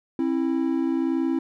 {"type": "tone pair together", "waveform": "triangle", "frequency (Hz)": [267.1, 328.4], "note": ["C4", "E4"], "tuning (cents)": [36, -6], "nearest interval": "major third", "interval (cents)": 358, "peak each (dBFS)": -22, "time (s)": [0.19, 1.39], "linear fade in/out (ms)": 2, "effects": []}